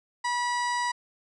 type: tone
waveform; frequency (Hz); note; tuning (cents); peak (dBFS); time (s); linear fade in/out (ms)
30% pulse; 972; B5; -28; -23; 0.24-0.92; 10
effects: resampled to 22050 Hz